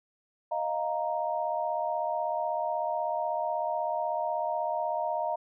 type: chord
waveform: sine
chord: Eb suspended second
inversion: none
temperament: equal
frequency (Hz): 622.3 / 698.5 / 932.3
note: Eb5 / F5 / Bb5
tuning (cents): 0 / 0 / 0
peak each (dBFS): -32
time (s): 0.51-5.36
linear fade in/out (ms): 10
effects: none